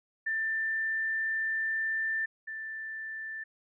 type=tone pair in turn; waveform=sine; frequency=1781 / 1769.7 Hz; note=A6 / A6; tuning=+21 / +10 cents; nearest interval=unison; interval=11 cents; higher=first; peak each=-28 / -36 dBFS; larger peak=first; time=0.26-2.26 / 2.47-3.44 s; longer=first; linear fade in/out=10 ms; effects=none